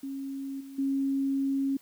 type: tone with level steps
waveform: sine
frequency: 272.9 Hz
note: C#4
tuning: 27 cents flat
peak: -33 / -41 / -25 dBFS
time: 0.03-1.77 s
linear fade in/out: 5 ms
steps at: 0.6 / 0.78 s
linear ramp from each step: 10 ms
effects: white hiss -59 dBFS RMS until 1.81 s